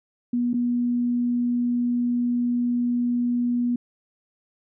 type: tone with dropouts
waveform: sine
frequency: 242.2 Hz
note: B3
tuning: 34 cents flat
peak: -20 dBFS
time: 0.33-3.76 s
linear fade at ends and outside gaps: 5 ms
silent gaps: 0.533-0.54 s
effects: none